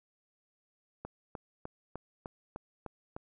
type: click train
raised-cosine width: 1 ms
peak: -26 dBFS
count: 8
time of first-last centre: 1.05-3.165 s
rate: 3.31 Hz
effects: none